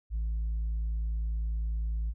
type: tone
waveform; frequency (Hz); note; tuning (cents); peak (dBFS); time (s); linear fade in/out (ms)
sine; 55; A1; 0; -26; 0.1-2.14; 50
effects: tanh soft clip ceiling -27 dBFS